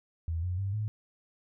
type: tone with pitch steps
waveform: sine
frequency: 82.41 / 89.87 / 98 / 106.87 Hz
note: E2 / F#2 / G2 / A2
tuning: 0 / -50 / 0 / -50 cents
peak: -29 dBFS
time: 0.28-0.88 s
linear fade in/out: 0 ms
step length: 150 ms
effects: none